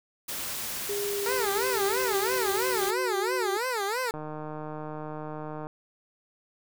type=noise; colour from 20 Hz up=white; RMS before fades=-34 dBFS; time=0.28-2.91 s; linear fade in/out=10 ms
type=tone with pitch glide; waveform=sine; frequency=406.4 to 372.7 Hz; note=G#4 to F#4; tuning=-38 to +13 cents; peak=-29 dBFS; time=0.89-3.57 s; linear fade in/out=5 ms; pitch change=-149 cents; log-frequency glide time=1.04-2.97 s
type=tone with vibrato; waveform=15% pulse; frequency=450.5 Hz; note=A4; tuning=41 cents sharp; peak=-21 dBFS; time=1.26-4.11 s; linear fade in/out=2 ms; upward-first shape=sine; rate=3 Hz; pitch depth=240 cents each way
type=click train; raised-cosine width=1 ms; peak=-24 dBFS; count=235; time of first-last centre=4.14-5.669 s; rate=153 Hz
effects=none

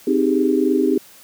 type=chord; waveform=sine; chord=Ab major seventh; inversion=first; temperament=equal; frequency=261.6 / 311.1 / 392 / 415.3 Hz; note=C4 / Eb4 / G4 / Ab4; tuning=0 / 0 / 0 / 0 cents; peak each=-19 / -19 / -19 / -24 dBFS; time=0.07-0.98 s; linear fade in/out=5 ms; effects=white hiss -46 dBFS RMS until 1.23 s + high-pass 100 Hz 12 dB/octave

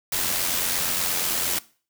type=noise with amplitude modulation; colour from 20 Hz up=white; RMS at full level=-23 dBFS; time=0.12-1.59 s; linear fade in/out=5 ms; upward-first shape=sine; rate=88.5 Hz; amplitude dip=40%; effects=noise-tail reverb RT60 0.4 s tail -20 dB re dry

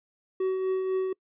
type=tone with tremolo; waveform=triangle; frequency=376.8 Hz; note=F#4; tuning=32 cents sharp; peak=-21 dBFS; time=0.4-1.13 s; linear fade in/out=5 ms; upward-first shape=triangle; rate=4 Hz; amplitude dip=40%; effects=noise-tail reverb RT60 0.1 s tail -25 dB re dry + resampled to 8000 Hz

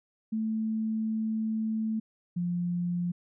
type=tone pair in turn; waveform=sine; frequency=220 / 175.32 Hz; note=A3 / F3; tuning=0 / +7 cents; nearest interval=major third; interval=393 cents; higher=first; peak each=-27 dBFS; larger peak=neither; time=0.32-2 / 2.36-3.12 s; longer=first; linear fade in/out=10 ms; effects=none

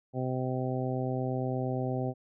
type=harmonic tone; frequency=128.6 Hz; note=C3; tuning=30 cents flat; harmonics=1 / 2 / 3 / 4 / 5 / 6; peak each=-32 / -35 / -37 / -38 / -39 / -40 dBFS; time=0.13-2.14 s; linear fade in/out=50 ms; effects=none

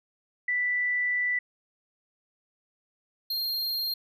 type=tone pair in turn; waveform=sine / square; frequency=1975.5 / 4208 Hz; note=B6 / C8; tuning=0 / +9 cents; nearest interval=octave + minor second; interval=1309 cents; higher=second; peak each=-24 / -28 dBFS; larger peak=first; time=0.48-1.39 / 3.3-3.94 s; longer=first; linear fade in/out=5 ms; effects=none

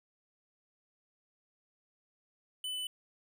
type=tone; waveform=square; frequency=3001 Hz; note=F#7; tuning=24 cents sharp; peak=-36 dBFS; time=2.64-2.87 s; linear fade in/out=2 ms; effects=none

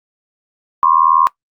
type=tone with amplitude modulation; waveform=sine; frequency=1070 Hz; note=C6; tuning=38 cents sharp; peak=-4 dBFS; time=0.83-1.27 s; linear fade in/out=0 ms; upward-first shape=sine; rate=80.4 Hz; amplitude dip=100%; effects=noise-tail reverb RT60 0.1 s tail -19 dB re dry + Opus 48 kbps

